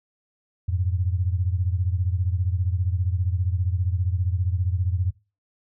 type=beating tone pair; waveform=sine; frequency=87.31 / 102.31 Hz; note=F2 / G#2; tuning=0 / -25 cents; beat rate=15 Hz; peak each=-22 / -26 dBFS; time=0.68-5.11 s; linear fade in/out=10 ms; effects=noise-tail reverb RT60 0.3 s tail -22 dB re dry

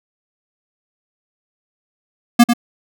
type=tone with echo; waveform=square; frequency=237.9 Hz; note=A#3; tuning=35 cents sharp; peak=-5 dBFS; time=2.39-2.44 s; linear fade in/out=10 ms; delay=96 ms; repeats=1; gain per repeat=-7 dB; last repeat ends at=2.536 s; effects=none

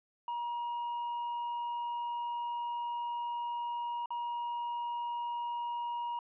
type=tone with dropouts; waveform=triangle; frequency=952 Hz; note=A#5; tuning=36 cents sharp; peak=-32 dBFS; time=0.28-6.19 s; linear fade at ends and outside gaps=2 ms; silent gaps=4.059-4.105 s; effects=resampled to 8000 Hz

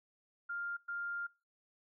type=tone bursts at uneven times; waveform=sine; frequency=1400 Hz; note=F6; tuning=4 cents sharp; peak=-37 dBFS; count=2; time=0.49-0.77 / 0.88-1.27 s; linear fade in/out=10 ms; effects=noise-tail reverb RT60 0.4 s tail -26 dB re dry

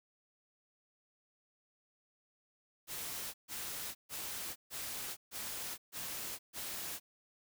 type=noise bursts; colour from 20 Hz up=white; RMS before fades=-42 dBFS; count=7; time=2.87-7 s; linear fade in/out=50 ms; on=470 ms; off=140 ms; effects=none

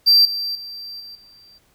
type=tone with level steps; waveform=triangle; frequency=4699 Hz; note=D8; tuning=in tune; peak=-8 / -21 / -30 / -34 / -45 dBFS; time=0.06-1.59 s; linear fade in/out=20 ms; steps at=0.25 / 0.55 / 1 / 1.15 s; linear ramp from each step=2 ms; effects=pink hiss -60 dBFS RMS until 1.74 s

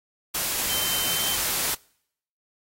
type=tone in noise; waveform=sine; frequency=3100 Hz; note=G7; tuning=20 cents flat; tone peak=-31 dBFS; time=0.69-1.36 s; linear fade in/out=10 ms; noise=white; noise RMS=-26 dBFS; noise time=0.34-1.75 s; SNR=-8 dB; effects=noise-tail reverb RT60 0.7 s tail -26 dB re dry + AAC 48 kbps

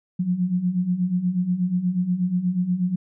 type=beating tone pair; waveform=sine; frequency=174.61 / 182.91 Hz; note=F3 / F#3; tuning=0 / -20 cents; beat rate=8.3 Hz; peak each=-26 / -21 dBFS; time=0.19-2.96 s; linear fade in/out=10 ms; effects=none

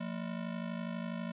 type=ring-modulated tone; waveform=square; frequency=202.7 Hz; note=G#3; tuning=42 cents flat; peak=-34 dBFS; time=0-1.32 s; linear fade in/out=10 ms; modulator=26.1 Hz; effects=resampled to 8000 Hz

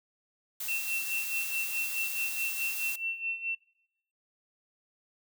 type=noise; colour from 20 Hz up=blue; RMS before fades=-36 dBFS; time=0.6-2.96 s; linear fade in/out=5 ms
type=tone with tremolo; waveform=sine; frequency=2699 Hz; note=E7; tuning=40 cents sharp; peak=-29 dBFS; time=0.68-3.55 s; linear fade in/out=5 ms; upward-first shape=sine; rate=4.7 Hz; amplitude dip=75%
effects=noise-tail reverb RT60 0.8 s tail -23 dB re dry

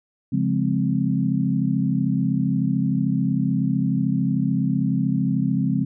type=chord; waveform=sine; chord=Db major seventh; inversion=none; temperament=equal; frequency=138.59 / 174.61 / 207.7 / 261.6 Hz; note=Db3 / F3 / Ab3 / C4; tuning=0 / 0 / 0 / 0 cents; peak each=-24 dBFS; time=0.32-5.85 s; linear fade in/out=10 ms; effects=none

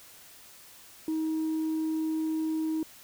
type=tone; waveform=sine; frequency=316.4 Hz; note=D#4; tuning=29 cents sharp; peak=-25 dBFS; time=1.08-2.83 s; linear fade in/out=2 ms; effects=tanh soft clip ceiling -25 dBFS + white hiss -52 dBFS RMS until 3.03 s

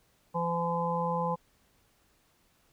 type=harmonic tone; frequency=170 Hz; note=F3; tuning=46 cents flat; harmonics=1 / 3 / 5 / 6; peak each=-33 / -33 / -33 / -33 dBFS; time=0.34-1.36 s; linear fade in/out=20 ms; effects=pink hiss -68 dBFS RMS until 2.72 s

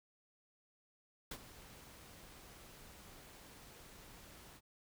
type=noise with ADSR envelope; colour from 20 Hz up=pink; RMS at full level=-43 dBFS; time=1.31-4.61 s; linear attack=5 ms; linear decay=55 ms; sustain=-14 dB; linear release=51 ms; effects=none

